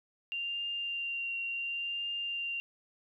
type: tone with vibrato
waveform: sine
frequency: 2779 Hz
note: F7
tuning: 9 cents flat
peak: -33 dBFS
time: 0.32-2.6 s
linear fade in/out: 0 ms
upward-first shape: triangle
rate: 0.7 Hz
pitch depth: 17 cents each way
effects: 12-bit